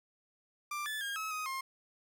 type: tone with pitch steps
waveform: 30% pulse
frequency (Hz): 1183 / 1737 / 1619 / 1289 / 1254 / 1064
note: D6 / A6 / G#6 / E6 / D#6 / C6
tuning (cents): +12 / -23 / -45 / -39 / +13 / +29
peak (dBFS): -33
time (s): 0.71-1.61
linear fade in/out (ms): 5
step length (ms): 150
effects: none